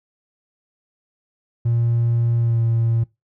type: tone with pitch glide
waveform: triangle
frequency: 117.4 to 115.05 Hz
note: A#2 to A#2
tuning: +13 to -22 cents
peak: -13 dBFS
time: 1.65-3.04 s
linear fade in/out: 10 ms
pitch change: -35 cents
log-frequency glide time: 2.38-2.61 s
effects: noise-tail reverb RT60 0.2 s tail -23 dB re dry + tanh soft clip ceiling -10 dBFS